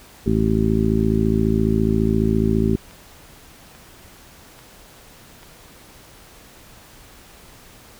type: harmonic tone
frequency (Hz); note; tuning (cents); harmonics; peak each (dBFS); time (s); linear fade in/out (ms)
54.6; A1; -13; 1 / 2 / 3 / 4 / 5 / 6 / 7; -24 / -23 / -24 / -20 / -26 / -26 / -23; 0.26-2.76; 5
type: click train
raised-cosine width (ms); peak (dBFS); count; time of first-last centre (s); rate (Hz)
0.3; -29; 4; 2.91-5.431; 1.19
effects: pink hiss -46 dBFS RMS until 7.99 s